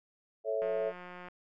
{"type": "chord", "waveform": "sine", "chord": "A major", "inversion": "none", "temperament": "equal", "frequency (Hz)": [440, 554.4, 659.3], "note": ["A4", "C#5", "E5"], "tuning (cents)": [0, 0, 0], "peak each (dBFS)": -34, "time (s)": [0.44, 0.93], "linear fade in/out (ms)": 50}
{"type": "click train", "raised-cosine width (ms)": 0.5, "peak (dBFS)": -32, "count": 120, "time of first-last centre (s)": [0.62, 1.285], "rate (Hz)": 179}
{"effects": []}